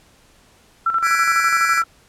sine tone with tremolo, 1344 Hz, E6, 33 cents sharp, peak -14 dBFS, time 0.86-1.84 s, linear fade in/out 5 ms, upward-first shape square, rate 12 Hz, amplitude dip 60%
square chord, G# half-diminished seventh, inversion third, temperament equal, 1480 / 1661.2 / 1975.5 / 2349 Hz, F#6 / G#6 / B6 / D7, 0 / 0 / 0 / 0 cents, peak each -26 / -24 / -26 / -24 dBFS, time 1.02-1.83 s, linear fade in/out 50 ms
effects pink hiss -53 dBFS RMS until 2.08 s + low-pass 11000 Hz 12 dB/octave

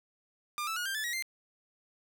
sawtooth tone with pitch steps, 1200 / 1316.2 / 1443.6 / 1583.4 / 1736.7 / 1904.9 / 2089 Hz, D6 / E6 / F#6 / G6 / A6 / A#6 / C7, +37 / -3 / -43 / +17 / -23 / +37 / -3 cents, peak -29 dBFS, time 0.58-1.224 s, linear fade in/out 0 ms, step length 92 ms, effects none

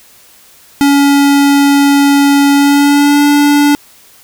square tone with pitch glide, 282 to 289.6 Hz, C#4 to D4, +30 to -24 cents, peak -6 dBFS, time 0.81-3.75 s, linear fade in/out 0 ms, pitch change +46 cents, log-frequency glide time 2.53-3.24 s, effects white hiss -42 dBFS RMS until 4.23 s

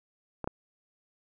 clicks, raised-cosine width 1 ms, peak -20 / -17 dBFS, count 2, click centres 0.443 / 0.475 s, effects none

